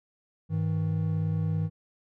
triangle tone pair together, 101.54 / 159.1 Hz, G#2 / D#3, -39 / +39 cents, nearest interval minor sixth, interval 778 cents, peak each -27 / -25 dBFS, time 0.49-1.7 s, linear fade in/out 50 ms, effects none

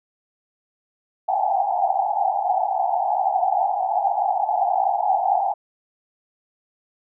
pink band-pass noise, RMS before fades -21 dBFS, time 1.28-5.54 s, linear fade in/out 10 ms, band 710 to 840 Hz, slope 96 dB/octave, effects none

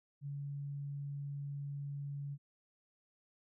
sine tone, 141.9 Hz, C#3, 41 cents sharp, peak -39 dBFS, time 0.21-2.38 s, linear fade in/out 50 ms, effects none

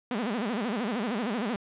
sawtooth tone with vibrato, 224.2 Hz, A3, 33 cents sharp, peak -24 dBFS, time 0.11-1.56 s, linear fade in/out 2 ms, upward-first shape sine, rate 13 Hz, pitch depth 230 cents each way, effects resampled to 8000 Hz + 9-bit

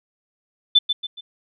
sine tone with echo, 3520 Hz, A7, in tune, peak -9 dBFS, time 0.75-0.79 s, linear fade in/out 10 ms, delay 140 ms, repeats 3, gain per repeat -8 dB, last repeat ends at 1.21 s, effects none

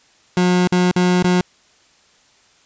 30% pulse tone with dropouts, 180 Hz, F#3, 47 cents flat, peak -10 dBFS, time 0.37-1.41 s, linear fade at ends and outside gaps 2 ms, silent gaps 0.674-0.722 / 0.914-0.961 / 1.226-1.243 s, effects white hiss -54 dBFS RMS until 2.65 s + resampled to 16000 Hz

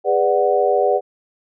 sine chord, G# half-diminished seventh, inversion none, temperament equal with one note detuned, 407 / 493.9 / 587.3 / 740 Hz, G#4 / B4 / D5 / F#5, -35 / 0 / 0 / 0 cents, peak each -19 dBFS, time 0.04-1.01 s, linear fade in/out 50 ms, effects none

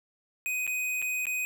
square tone with dropouts, 2500 Hz, D#7, 8 cents sharp, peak -29 dBFS, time 0.46-1.45 s, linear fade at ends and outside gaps 0 ms, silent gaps 0.667-0.676 / 1.018-1.024 / 1.255-1.268 s, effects none

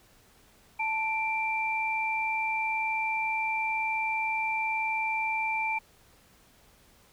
sine tone pair together, 881 / 2355 Hz, A5 / D7, +2 / +4 cents, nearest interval octave + perfect fourth, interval 1702 cents, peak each -30 / -29 dBFS, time 0.79-5.79 s, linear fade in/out 10 ms, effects pink hiss -60 dBFS RMS until 7.12 s

